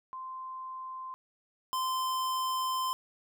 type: tone pair in turn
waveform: sine / square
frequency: 1040 / 1035.4 Hz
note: C6 / C6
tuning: -11 / -18 cents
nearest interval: unison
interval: 7 cents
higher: first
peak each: -38 / -30 dBFS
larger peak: second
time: 0.13-1.14 / 1.73-2.93 s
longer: second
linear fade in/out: 0 ms
effects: none